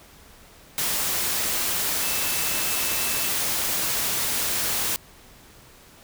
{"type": "tone in noise", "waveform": "sine", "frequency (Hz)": 2637, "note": "E7", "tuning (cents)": 0, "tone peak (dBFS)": -35, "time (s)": [2.02, 3.29], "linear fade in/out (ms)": 0, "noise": "white", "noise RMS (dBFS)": -25, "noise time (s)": [0.78, 4.96], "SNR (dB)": -13, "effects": ["pink hiss -50 dBFS RMS until 6.03 s"]}